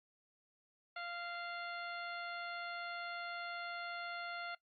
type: harmonic tone with a mistuned harmonic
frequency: 694 Hz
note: F5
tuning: 11 cents flat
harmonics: 1 / 2 / 3 / 4 / 5 / 6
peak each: -47 / -44 / -49 / -53 / -55 / -55 dBFS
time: 0.96-4.55 s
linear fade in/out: 5 ms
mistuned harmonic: 6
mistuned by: +45 cents
effects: noise-tail reverb RT60 0.1 s tail -20 dB re dry + Opus 48 kbps